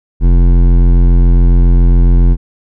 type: tone with hard clipping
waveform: triangle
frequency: 43.62 Hz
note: F1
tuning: 1 cent flat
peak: -6 dBFS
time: 0.2-2.37 s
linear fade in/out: 50 ms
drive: 17 dB
effects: none